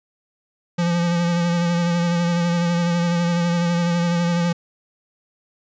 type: tone with vibrato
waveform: square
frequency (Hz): 172.2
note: F3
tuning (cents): -24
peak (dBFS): -18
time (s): 0.78-4.53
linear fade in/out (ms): 10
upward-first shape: sine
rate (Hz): 12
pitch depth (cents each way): 27
effects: resampled to 16000 Hz